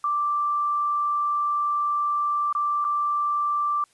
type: tone with dropouts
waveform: sine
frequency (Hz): 1174.7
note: D6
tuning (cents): 0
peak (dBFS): -21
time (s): 0.04-3.84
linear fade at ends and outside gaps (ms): 2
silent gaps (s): 2.527-2.55 / 2.844-2.849
effects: white hiss -62 dBFS RMS until 3.93 s + resampled to 24000 Hz